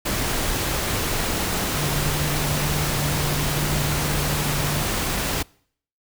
sine tone in noise, 146.83 Hz, D3, in tune, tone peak -25 dBFS, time 1.75-4.83 s, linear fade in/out 10 ms, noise pink, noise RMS -24 dBFS, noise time 0.05-5.43 s, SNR -4 dB, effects noise-tail reverb RT60 0.6 s tail -25 dB re dry

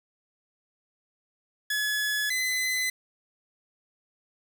sawtooth tone pair in turn, 1701 / 2024 Hz, G#6 / B6, +41 / +42 cents, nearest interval minor third, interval 301 cents, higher second, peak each -22 dBFS, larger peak neither, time 1.7-2.3 / 2.3-2.9 s, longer neither, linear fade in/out 5 ms, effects 8-bit

